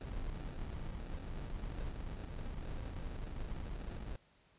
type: noise with sample-and-hold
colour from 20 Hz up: brown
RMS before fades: -42 dBFS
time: 0.01-4.16 s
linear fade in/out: 0 ms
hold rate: 1050 Hz
effects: pink hiss -69 dBFS RMS until 4.58 s + resampled to 8000 Hz